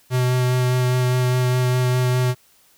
square tone with vibrato, 126 Hz, B2, 35 cents sharp, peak -17 dBFS, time 0.1-2.35 s, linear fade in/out 50 ms, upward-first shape sine, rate 4.9 Hz, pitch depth 11 cents each way, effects white hiss -56 dBFS RMS until 2.77 s

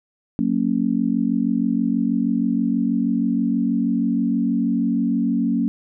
sine chord, F# major, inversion none, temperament just, 185 / 231.2 / 277.5 Hz, F#3 / A#3 / C#4, 0 / -14 / +2 cents, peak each -24 / -20 / -22 dBFS, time 0.39-5.68 s, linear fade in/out 0 ms, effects none

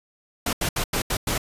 pink noise bursts at uneven times, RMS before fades -24 dBFS, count 6, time 0.46-0.53 / 0.61-0.69 / 0.76-0.84 / 0.93-1.02 / 1.1-1.17 / 1.27-1.38 s, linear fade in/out 5 ms, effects resampled to 32000 Hz

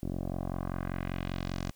10% pulse tone with low-pass filter sweep, 45.08 Hz, F#1, 44 cents flat, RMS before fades -35 dBFS, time 0.03-1.71 s, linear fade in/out 0 ms, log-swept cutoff 400 to 7000 Hz, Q 1.5, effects white hiss -64 dBFS RMS until 1.75 s

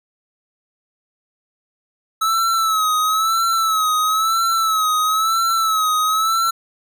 square tone with vibrato, 1300 Hz, E6, 24 cents flat, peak -16 dBFS, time 2.21-6.51 s, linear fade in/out 10 ms, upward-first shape sine, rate 1 Hz, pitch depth 64 cents each way, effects none

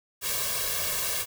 white noise with comb filter, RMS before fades -29 dBFS, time 0.21-1.26 s, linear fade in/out 50 ms, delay 1.8 ms, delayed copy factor +0.95, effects none

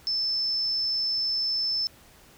sine tone, 5274 Hz, E8, in tune, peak -24 dBFS, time 0.07-1.87 s, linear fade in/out 0 ms, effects pink hiss -54 dBFS RMS until 2.37 s

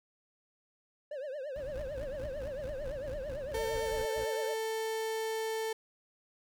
triangle tone with vibrato, 558 Hz, C#5, 11 cents sharp, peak -35 dBFS, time 1.11-4.54 s, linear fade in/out 5 ms, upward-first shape triangle, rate 8.9 Hz, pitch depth 190 cents each way
brown noise, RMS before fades -46 dBFS, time 1.56-4.05 s, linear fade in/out 0 ms
30% pulse tone bursts, 57.3 Hz, A#1, 29 cents flat, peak -40 dBFS, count 12, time 1.74-4.25 s, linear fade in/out 10 ms, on 90 ms, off 130 ms
35% pulse tone with pitch glide, 448.6 to 443.4 Hz, A4 to A4, +34 to +13 cents, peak -31 dBFS, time 3.54-5.73 s, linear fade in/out 5 ms, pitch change -21 cents, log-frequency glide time 3.84-3.9 s
effects none

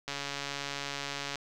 click train, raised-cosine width 0.2 ms, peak -18 dBFS, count 181, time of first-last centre 0.08-1.357 s, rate 141 Hz, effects none

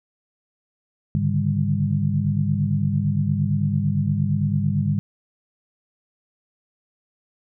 sine tone cluster, 102.2 / 143.2 / 152 / 199.5 Hz, G#2 / D3 / D#3 / G3, -27 / -43 / -40 / +31 cents, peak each -24 dBFS, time 1.15-4.99 s, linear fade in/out 0 ms, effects none

